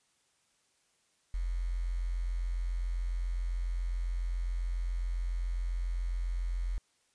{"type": "tone with quantisation", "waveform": "sine", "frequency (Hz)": 43.65, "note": "F1", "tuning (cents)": 0, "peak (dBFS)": -30, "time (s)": [1.34, 6.78], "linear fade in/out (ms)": 0, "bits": 9, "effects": ["white hiss -72 dBFS RMS until 7.14 s", "resampled to 22050 Hz"]}